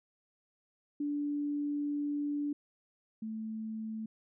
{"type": "tone pair in turn", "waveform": "sine", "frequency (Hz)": [290.9, 219.8], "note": ["D4", "A3"], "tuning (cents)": [-16, -2], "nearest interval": "perfect fourth", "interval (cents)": 486, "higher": "first", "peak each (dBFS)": [-31, -36], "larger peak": "first", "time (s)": [[1, 2.53], [3.22, 4.06]], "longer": "first", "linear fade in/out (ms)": 5, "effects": []}